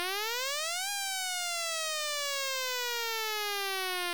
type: exponential two-way sweep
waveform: 5% pulse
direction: up then down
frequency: 346.3 to 815 to 346.3 Hz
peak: -20 dBFS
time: 0-4.13 s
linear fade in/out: 0 ms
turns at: 0.9 s
effects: 8-bit